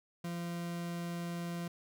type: tone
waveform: 40% pulse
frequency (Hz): 171.9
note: F3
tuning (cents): -27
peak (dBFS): -36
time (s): 0.24-1.68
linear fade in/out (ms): 5
effects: none